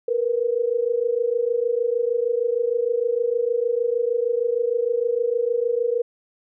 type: tone pair together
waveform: sine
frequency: 462.4 / 488.9 Hz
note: A#4 / B4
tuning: -14 / -18 cents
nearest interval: minor second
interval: 96 cents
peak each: -22 dBFS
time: 0.08-6.02 s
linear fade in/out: 5 ms
effects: none